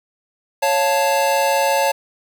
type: chord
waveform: square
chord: Db augmented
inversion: none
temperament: equal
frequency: 554.4 / 698.5 / 880 Hz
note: Db5 / F5 / A5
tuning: 0 / 0 / 0 cents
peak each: -19 / -24 / -19 dBFS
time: 0.62-1.92 s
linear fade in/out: 10 ms
effects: 8-bit